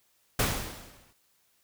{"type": "noise with exponential decay", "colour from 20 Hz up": "pink", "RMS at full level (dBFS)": -24, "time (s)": [0.39, 1.13], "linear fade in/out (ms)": 5, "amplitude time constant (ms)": 160, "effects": ["white hiss -69 dBFS RMS until 1.63 s"]}